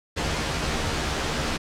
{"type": "noise with comb filter", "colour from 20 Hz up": "pink", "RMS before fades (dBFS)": -26, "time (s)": [0.16, 1.58], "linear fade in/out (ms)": 20, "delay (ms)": 13, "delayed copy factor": 0.65, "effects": ["low-pass 6000 Hz 12 dB/octave"]}